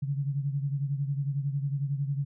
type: beating tone pair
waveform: sine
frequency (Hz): 138.59 / 149.59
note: C#3 / D3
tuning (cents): 0 / +32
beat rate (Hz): 11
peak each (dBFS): -28 / -34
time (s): 0.02-2.25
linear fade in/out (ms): 10
effects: none